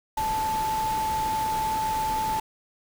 sine tone in noise, 875 Hz, A5, 10 cents flat, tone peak -24 dBFS, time 0.17-2.4 s, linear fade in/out 5 ms, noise pink, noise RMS -35 dBFS, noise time 0.17-2.4 s, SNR +8 dB, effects none

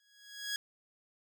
15% pulse tone with exponential growth, 1661.2 Hz, G#6, in tune, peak -25 dBFS, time 0-0.56 s, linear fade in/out 1 ms, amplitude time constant 120 ms, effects none

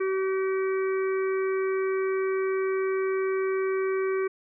harmonic tone, 381.9 Hz, G4, 45 cents flat, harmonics 1 / 3 / 4 / 5 / 6, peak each -24 / -36 / -40 / -42 / -40 dBFS, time 0-4.28 s, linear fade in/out 10 ms, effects none

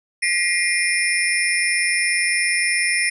sine tone cluster, 1917 / 2094 / 2424 / 5330 / 9650 Hz, A#6 / C7 / D#7 / E8 / D9, +48 / +1 / -46 / +18 / +46 cents, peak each -23 / -22 / -23 / -26 / -25 dBFS, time 0.22-3.1 s, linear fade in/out 10 ms, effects none

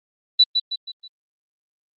sine tone with echo, 3961 Hz, B7, 4 cents sharp, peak -9 dBFS, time 0.39-0.44 s, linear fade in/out 10 ms, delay 160 ms, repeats 4, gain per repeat -7 dB, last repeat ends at 1.08 s, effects Opus 32 kbps

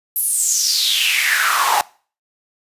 pink noise with high-pass filter sweep, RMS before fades -17 dBFS, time 0.16-1.81 s, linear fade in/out 0 ms, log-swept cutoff 12000 to 790 Hz, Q 6, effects noise-tail reverb RT60 0.4 s tail -22 dB re dry + resampled to 32000 Hz

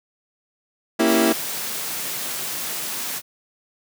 30% pulse chord, A# diminished seventh, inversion none, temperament equal, 233.1 / 277.2 / 329.6 / 392 Hz, A#3 / C#4 / E4 / G4, 0 / 0 / 0 / 0 cents, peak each -18 / -22 / -16 / -22 dBFS, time 0.99-1.33 s, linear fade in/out 10 ms
white high-pass noise, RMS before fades -28 dBFS, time 1.05-3.22 s, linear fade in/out 50 ms, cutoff 120 Hz, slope 96 dB/octave
effects none

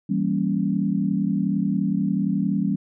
sine chord, E diminished seventh, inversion none, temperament equal, 164.81 / 196 / 233.1 / 277.2 Hz, E3 / G3 / Bb3 / Db4, 0 / 0 / 0 / 0 cents, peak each -27 / -22 / -28 / -27 dBFS, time 0.09-2.76 s, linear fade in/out 10 ms, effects none

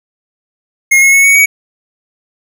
square tone with pitch steps, 2149 / 2175 / 2202 / 2229 / 2256 Hz, C7 / C#7 / C#7 / C#7 / C#7, +46 / -33 / -12 / +9 / +30 cents, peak -5 dBFS, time 0.91-1.46 s, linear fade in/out 10 ms, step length 110 ms, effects none

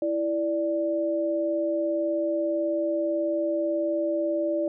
sine tone pair together, 331 / 587.3 Hz, E4 / D5, +7 / 0 cents, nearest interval minor seventh, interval 993 cents, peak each -27 / -25 dBFS, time 0.02-4.68 s, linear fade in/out 2 ms, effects none

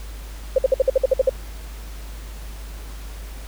sine tone bursts, 527 Hz, C5, 12 cents sharp, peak -11 dBFS, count 10, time 0.56-1.295 s, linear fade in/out 5 ms, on 24 ms, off 55 ms, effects added 51 Hz sine -32 dBFS peak until 3.47 s + pink hiss -43 dBFS RMS until 3.47 s

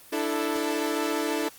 sawtooth chord, D suspended second, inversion none, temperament equal with one note detuned, 295.4 / 329.6 / 440 Hz, D4 / E4 / A4, +10 / 0 / 0 cents, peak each -26 dBFS, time 0.12-1.49 s, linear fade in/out 10 ms, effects white hiss -50 dBFS RMS until 1.58 s + Opus 32 kbps

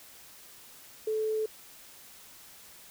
sine tone, 435 Hz, A4, 20 cents flat, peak -27 dBFS, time 1.07-1.46 s, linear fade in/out 5 ms, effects white hiss -52 dBFS RMS until 2.9 s

